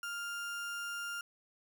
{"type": "tone", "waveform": "35% pulse", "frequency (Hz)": 1400, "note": "F6", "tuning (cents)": 4, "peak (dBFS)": -36, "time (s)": [0.03, 1.21], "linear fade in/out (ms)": 2, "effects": []}